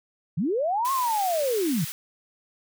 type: linear two-way sweep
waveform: sine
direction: up then down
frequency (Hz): 133.3 to 1100 to 133.3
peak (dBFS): -22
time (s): 0.37-1.85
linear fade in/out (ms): 10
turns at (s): 0.92
type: high-pass noise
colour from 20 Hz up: white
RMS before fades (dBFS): -35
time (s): 0.85-1.92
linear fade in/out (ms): 0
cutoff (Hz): 1400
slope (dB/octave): 12
effects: none